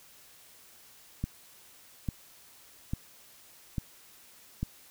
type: click train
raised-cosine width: 5 ms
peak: -18 dBFS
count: 5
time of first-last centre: 1.24-4.63 s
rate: 1.18 Hz
effects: white hiss -56 dBFS RMS until 4.9 s